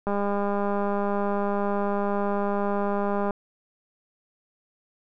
click train, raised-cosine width 1 ms, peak -14 dBFS, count 655, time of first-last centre 0.07-3.308 s, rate 202 Hz, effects none

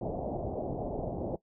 white low-pass noise, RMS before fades -35 dBFS, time 0.01-1.36 s, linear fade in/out 5 ms, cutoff 730 Hz, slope 48 dB/octave, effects noise-tail reverb RT60 0.1 s tail -17 dB re dry

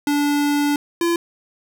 square tone pair in turn, 290 / 340.4 Hz, D4 / F4, -22 / -44 cents, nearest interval minor third, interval 278 cents, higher second, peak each -17 dBFS, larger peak neither, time 0.07-0.76 / 1.01-1.16 s, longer first, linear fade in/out 2 ms, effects none

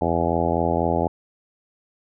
harmonic tone, 84.1 Hz, E2, 35 cents sharp, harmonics 1 / 2 / 3 / 4 / 5 / 6 / 7 / 8 / 9 / 10, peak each -28 / -28 / -28 / -28 / -28 / -28 / -28 / -28 / -28 / -28 dBFS, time 0.01-1.08 s, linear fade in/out 5 ms, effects none

